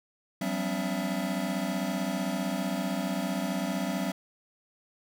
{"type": "tone cluster", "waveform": "square", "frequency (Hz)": [178.3, 193.8, 254.2, 285.4, 666], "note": ["F3", "G3", "C4", "D4", "E5"], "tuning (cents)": [36, -20, -50, -49, 18], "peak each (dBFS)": [-38, -33, -36, -37, -38], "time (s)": [0.41, 4.12], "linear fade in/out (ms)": 5, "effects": []}